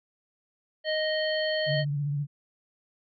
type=harmonic tone; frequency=622.3 Hz; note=D#5; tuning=in tune; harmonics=1 / 3 / 5 / 7; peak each=-27 / -32 / -34 / -35 dBFS; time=0.84-1.85 s; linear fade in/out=50 ms
type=tone with vibrato; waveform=sine; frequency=144.3 Hz; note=D3; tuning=30 cents flat; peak=-26 dBFS; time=1.66-2.27 s; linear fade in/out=50 ms; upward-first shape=triangle; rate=15 Hz; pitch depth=57 cents each way
effects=none